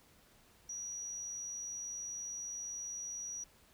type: tone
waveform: sine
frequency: 5800 Hz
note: F#8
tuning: 35 cents flat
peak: -40 dBFS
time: 0.69-3.44 s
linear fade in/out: 5 ms
effects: pink hiss -65 dBFS RMS until 3.73 s